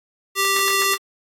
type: tone with high-pass filter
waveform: square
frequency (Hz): 392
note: G4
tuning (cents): 0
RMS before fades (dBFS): -19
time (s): 0.35-0.98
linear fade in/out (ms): 50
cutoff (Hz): 1100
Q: 0.55
effects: AAC 48 kbps